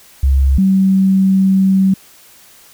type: tone pair in turn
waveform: sine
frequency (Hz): 67.7 / 191.48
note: C#2 / G3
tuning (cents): -40 / -40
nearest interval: octave + tritone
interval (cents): 1800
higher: second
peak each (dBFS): -8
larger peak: neither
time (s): 0.23-0.58 / 0.58-1.94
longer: second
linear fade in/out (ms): 5
effects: white hiss -44 dBFS RMS until 2.73 s